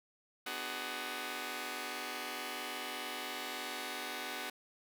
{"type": "chord", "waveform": "5% pulse", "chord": "G# half-diminished seventh", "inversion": "first", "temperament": "just", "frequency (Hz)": [249.2, 299, 373.8, 415.3], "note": ["B3", "D4", "F#4", "G#4"], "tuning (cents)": [16, 31, 18, 0], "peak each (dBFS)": -34, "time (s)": [0.46, 4.5], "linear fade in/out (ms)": 5, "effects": []}